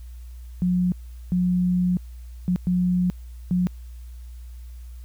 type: tone bursts at uneven times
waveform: sine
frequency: 180 Hz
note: F#3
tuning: 47 cents flat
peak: -18 dBFS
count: 5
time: 0.62-0.92 / 1.32-1.97 / 2.48-2.56 / 2.67-3.1 / 3.51-3.67 s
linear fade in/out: 0 ms
effects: added 60 Hz sine -36 dBFS peak until 5.04 s + white hiss -59 dBFS RMS until 5.04 s